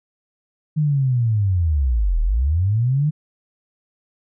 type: linear two-way sweep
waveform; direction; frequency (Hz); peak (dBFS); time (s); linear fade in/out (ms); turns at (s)
sine; down then up; 156.3 to 36.71 to 156.3; -15; 0.76-3.11; 20; 2.21
effects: none